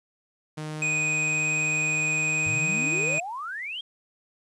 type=tone with pitch glide; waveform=sawtooth; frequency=153.9 to 155.78 Hz; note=D#3 to D#3; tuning=-19 to +2 cents; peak=-28 dBFS; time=0.57-3.19 s; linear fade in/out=10 ms; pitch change=+21 cents; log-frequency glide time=1.67-2.78 s
type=tone with vibrato; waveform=square; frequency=2489 Hz; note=D#7; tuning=in tune; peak=-24 dBFS; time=0.82-3.2 s; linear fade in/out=2 ms; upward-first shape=triangle; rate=19 Hz; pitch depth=19 cents each way
type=exponential sweep; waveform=sine; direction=up; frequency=98 to 3308 Hz; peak=-31 dBFS; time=2.46-3.81 s; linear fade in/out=5 ms
effects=resampled to 24000 Hz + 10-bit